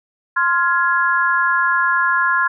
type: chord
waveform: sine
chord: F minor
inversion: second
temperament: just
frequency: 1047.7 / 1396.9 / 1676.3 Hz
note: C6 / F6 / Ab6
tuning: +2 / 0 / +16 cents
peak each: -18 / -18 / -18 dBFS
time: 0.36-2.48 s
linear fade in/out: 10 ms
effects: none